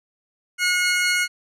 sawtooth tone pair together, 1446.3 / 2167 Hz, F#6 / C#7, -40 / -40 cents, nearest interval perfect fifth, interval 700 cents, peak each -18 / -17 dBFS, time 0.58-1.28 s, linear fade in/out 50 ms, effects low-pass 10000 Hz 12 dB/octave

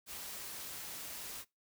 white noise, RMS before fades -45 dBFS, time 0.06-1.45 s, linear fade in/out 50 ms, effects noise-tail reverb RT60 0.2 s tail -21 dB re dry

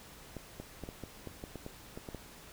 clicks, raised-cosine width 2 ms, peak -28 dBFS, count 12, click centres 0.367 / 0.6 / 0.837 / 0.889 / 1.037 / 1.273 / 1.439 / 1.557 / 1.664 / 1.975 / 2.088 / 2.147 s, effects pink hiss -53 dBFS RMS until 2.52 s

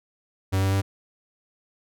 45% pulse tone with pitch steps, 95.5 / 96.67 / 97.85 Hz, G2 / G2 / G2, -45 / -24 / -3 cents, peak -20 dBFS, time 0.52-0.82 s, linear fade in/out 20 ms, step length 100 ms, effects none

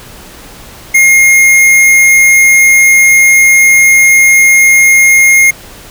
square tone, 2138 Hz, C7, 37 cents sharp, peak -3 dBFS, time 0.94-5.51 s, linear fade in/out 10 ms, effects pink hiss -32 dBFS RMS until 5.9 s

